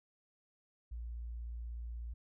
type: tone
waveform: sine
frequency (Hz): 58.27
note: A#1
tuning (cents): 0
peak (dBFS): -40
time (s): 0.91-2.14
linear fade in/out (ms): 10
effects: none